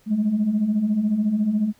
sine beating tone pair, 200.6 / 214.6 Hz, G3 / A3, +40 / -43 cents, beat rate 14 Hz, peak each -25 / -18 dBFS, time 0.06-1.73 s, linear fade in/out 50 ms, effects tanh soft clip ceiling -13 dBFS + pink hiss -59 dBFS RMS until 1.79 s

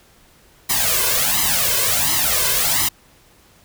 white noise with flanger, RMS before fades -18 dBFS, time 0.69-2.89 s, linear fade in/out 10 ms, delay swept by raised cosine 0.98 to 1.96 ms, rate 1.4 Hz, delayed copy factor +0.85, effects pink hiss -52 dBFS RMS until 3.64 s

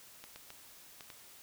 clicks, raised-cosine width 0.2 ms, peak -30 dBFS, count 5, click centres 0.24 / 0.36 / 0.504 / 1.008 / 1.102 s, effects white hiss -56 dBFS RMS until 1.42 s

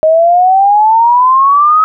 sine exponential sweep, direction up, 622.3 to 1283 Hz, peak -4 dBFS, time 0.03-1.84 s, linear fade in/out 0 ms, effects none

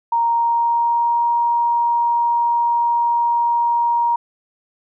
sine tone with pitch glide, 932.3 to 943.1 Hz, A#5 to A#5, 0 to +20 cents, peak -14 dBFS, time 0.12-4.16 s, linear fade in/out 5 ms, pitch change +20 cents, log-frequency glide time 0.23-1.28 s, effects none

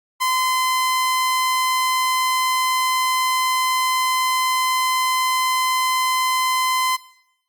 sawtooth tone, 1028 Hz, C6, 31 cents flat, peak -14 dBFS, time 0.2-6.97 s, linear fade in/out 20 ms, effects noise-tail reverb RT60 0.8 s tail -18 dB re dry + Opus 48 kbps

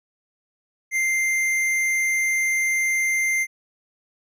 triangle tone with tanh clipping, 2093 Hz, C7, in tune, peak -21 dBFS, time 0.91-3.47 s, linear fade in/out 50 ms, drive 17 dB, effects none

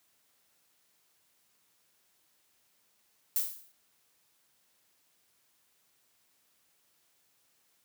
violet noise with exponential decay, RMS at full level -26 dBFS, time 3.36-3.72 s, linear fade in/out 1 ms, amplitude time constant 77 ms, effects white hiss -71 dBFS RMS until 7.84 s + high-pass 80 Hz 12 dB/octave

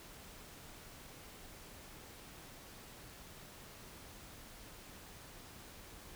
silence, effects pink hiss -54 dBFS RMS until 6.15 s

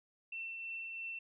sine tone with tremolo, 2691 Hz, E7, 35 cents sharp, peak -39 dBFS, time 0.32-1.19 s, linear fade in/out 5 ms, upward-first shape triangle, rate 3 Hz, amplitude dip 30%, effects none

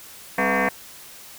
sine tone with frequency modulation, 659.3 Hz, E5, in tune, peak -17 dBFS, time 0.38-0.69 s, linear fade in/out 5 ms, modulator 231 Hz, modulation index 6.5, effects tanh soft clip ceiling -13 dBFS + white hiss -43 dBFS RMS until 1.38 s

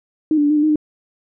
sine tone with pitch steps, 311.1 / 293.6 / 291 / 302.8 / 296.4 / 309 / 302.6 Hz, D#4 / D4 / D4 / D#4 / D4 / D#4 / D#4, 0 / 0 / -16 / -47 / +16 / -12 / -48 cents, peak -12 dBFS, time 0.31-0.758 s, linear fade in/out 2 ms, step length 64 ms, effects none

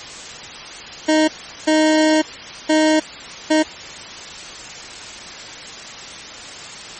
25% pulse tone bursts at uneven times, 311.2 Hz, D#4, in tune, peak -8 dBFS, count 4, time 1.08-1.28 / 1.67-2.22 / 2.69-3 / 3.5-3.63 s, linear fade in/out 10 ms, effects white hiss -33 dBFS RMS until 6.99 s + MP3 32 kbps

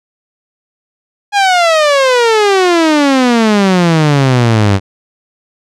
sawtooth exponential sweep, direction down, 830.6 to 95.1 Hz, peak -3 dBFS, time 1.32-4.8 s, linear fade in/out 50 ms, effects low-pass 6000 Hz 12 dB/octave

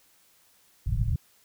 white low-pass noise, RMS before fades -26 dBFS, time 0.86-1.16 s, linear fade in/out 2 ms, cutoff 140 Hz, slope 48 dB/octave, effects white hiss -62 dBFS RMS until 1.44 s

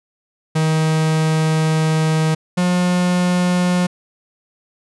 45% pulse tone pair in turn, 157.9 / 178.95 Hz, D#3 / F3, +26 / +42 cents, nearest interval major second, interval 216 cents, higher second, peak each -14 dBFS, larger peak neither, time 0.55-2.35 / 2.57-3.87 s, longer first, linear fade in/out 10 ms, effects resampled to 24000 Hz

